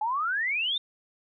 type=exponential sweep; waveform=sine; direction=up; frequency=830.6 to 3700 Hz; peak=-25 dBFS; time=0.01-0.78 s; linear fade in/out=5 ms; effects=none